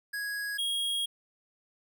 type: tone pair in turn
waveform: square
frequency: 1661.2 / 3279 Hz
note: G#6 / G#7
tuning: 0 / -23 cents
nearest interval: octave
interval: 1177 cents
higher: second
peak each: -33 / -29 dBFS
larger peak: second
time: 0.13-0.58 / 0.58-1.06 s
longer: second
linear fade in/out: 10 ms
effects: none